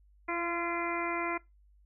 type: harmonic tone with a mistuned harmonic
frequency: 342.7 Hz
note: F4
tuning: 33 cents flat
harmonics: 1 / 2 / 3 / 4 / 5 / 6 / 7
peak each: -36 / -39 / -37 / -39 / -44 / -37 / -41 dBFS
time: 0.28-1.38 s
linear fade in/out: 10 ms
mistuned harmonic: 1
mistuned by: -16 cents
effects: noise-tail reverb RT60 0.2 s tail -21 dB re dry + added 50 Hz sine -59 dBFS peak until 1.85 s